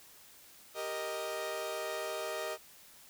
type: chord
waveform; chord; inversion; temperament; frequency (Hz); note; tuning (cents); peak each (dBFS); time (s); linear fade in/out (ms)
sawtooth; Eb major; first; equal; 392 / 466.2 / 622.3; G4 / Bb4 / Eb5; 0 / 0 / 0; -39 / -38 / -34; 0.74-2.58; 50
effects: white hiss -57 dBFS RMS until 3.09 s